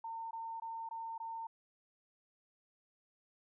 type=tone bursts; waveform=sine; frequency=908 Hz; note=A#5; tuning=46 cents flat; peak=-40 dBFS; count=5; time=0.04-1.47 s; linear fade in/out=5 ms; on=270 ms; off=20 ms; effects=none